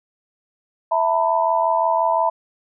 sine chord, E suspended fourth, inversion none, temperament equal with one note detuned, 659.3 / 902.1 / 987.8 Hz, E5 / A5 / B5, 0 / +43 / 0 cents, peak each -20 dBFS, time 0.91-2.3 s, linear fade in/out 10 ms, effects none

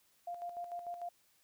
sine tone with tremolo, 698.5 Hz, F5, in tune, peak -38 dBFS, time 0.27-1.09 s, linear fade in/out 5 ms, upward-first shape square, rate 6.7 Hz, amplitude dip 55%, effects white hiss -71 dBFS RMS until 1.43 s

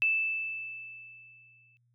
sine tone with exponential decay, 2637 Hz, E7, in tune, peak -22 dBFS, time 0.02-1.77 s, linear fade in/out 0 ms, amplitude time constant 380 ms, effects added 120 Hz sine -67 dBFS peak until 1.94 s

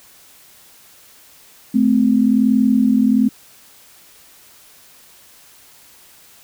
sine tone pair together, 216.7 / 257.9 Hz, A3 / C4, -26 / -25 cents, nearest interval minor third, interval 301 cents, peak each -14 dBFS, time 1.74-3.29 s, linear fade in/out 10 ms, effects white hiss -47 dBFS RMS until 6.43 s

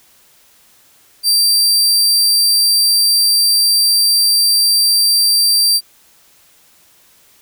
sawtooth tone, 4699 Hz, D8, in tune, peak -7 dBFS, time 1.23-5.81 s, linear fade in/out 50 ms, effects white hiss -50 dBFS RMS until 7.41 s

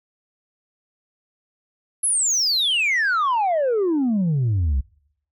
sine exponential sweep, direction down, 11175 to 61.74 Hz, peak -15 dBFS, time 2.03-4.81 s, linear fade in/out 10 ms, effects noise-tail reverb RT60 0.7 s tail -25 dB re dry + tanh soft clip ceiling -16 dBFS

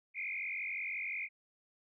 sine tone with frequency modulation, 2277 Hz, C#7, 46 cents sharp, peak -36 dBFS, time 0.14-1.29 s, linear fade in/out 50 ms, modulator 45.7 Hz, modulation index 4.3, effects none

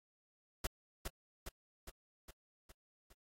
pink noise with echo, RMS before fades -37 dBFS, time 0.64-0.67 s, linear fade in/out 5 ms, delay 410 ms, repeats 6, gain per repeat -4 dB, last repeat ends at 3.13 s, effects AAC 48 kbps

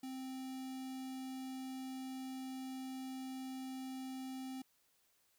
square tone with notch filter, 261.6 Hz, C4, in tune, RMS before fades -45 dBFS, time 0.03-4.62 s, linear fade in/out 5 ms, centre 1500 Hz, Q 1.2, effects white hiss -75 dBFS RMS until 5.38 s

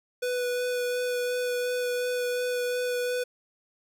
square tone with vibrato, 493.9 Hz, B4, in tune, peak -27 dBFS, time 0.22-3.24 s, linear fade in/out 10 ms, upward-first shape sine, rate 2.8 Hz, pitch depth 10 cents each way, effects 10-bit

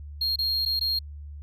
triangle tone with dropouts, 4240 Hz, C8, 22 cents sharp, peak -22 dBFS, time 0.21-0.99 s, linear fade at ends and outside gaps 5 ms, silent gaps 0.359-0.387 / 0.652-0.659 / 0.795-0.81 s, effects added 73 Hz sine -37 dBFS peak until 1.42 s

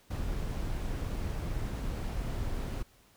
brown noise, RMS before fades -34 dBFS, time 0.1-2.83 s, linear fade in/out 10 ms, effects pink hiss -63 dBFS RMS until 3.16 s

